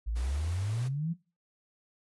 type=exponential sweep; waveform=sine; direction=up; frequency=51.91 to 174.61 Hz; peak=-29 dBFS; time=0.06-1.14 s; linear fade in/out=20 ms
type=high-pass noise; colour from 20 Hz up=pink; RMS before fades=-48 dBFS; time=0.15-0.89 s; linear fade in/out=20 ms; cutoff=150 Hz; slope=12 dB/octave
effects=noise-tail reverb RT60 0.3 s tail -18 dB re dry + resampled to 24000 Hz